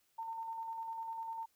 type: tone with tremolo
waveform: sine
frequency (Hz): 905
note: A5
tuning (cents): +48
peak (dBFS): -38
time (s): 0.18-1.46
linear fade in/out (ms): 10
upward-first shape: square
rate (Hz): 10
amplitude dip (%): 30
effects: white hiss -75 dBFS RMS until 1.55 s